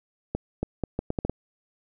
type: accelerating click train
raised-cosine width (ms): 2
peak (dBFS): -13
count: 8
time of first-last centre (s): 0.35-1.296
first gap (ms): 280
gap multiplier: 0.74
effects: none